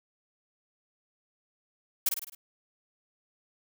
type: noise with echo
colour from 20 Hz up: blue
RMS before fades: -24 dBFS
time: 2.06-2.09 s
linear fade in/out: 5 ms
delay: 52 ms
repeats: 5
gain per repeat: -5 dB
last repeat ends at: 2.35 s
effects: none